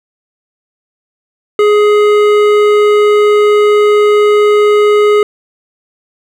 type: tone with hard clipping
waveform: triangle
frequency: 417.8 Hz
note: G#4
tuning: 10 cents sharp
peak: -7 dBFS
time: 1.59-5.23 s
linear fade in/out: 2 ms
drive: 16 dB
effects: none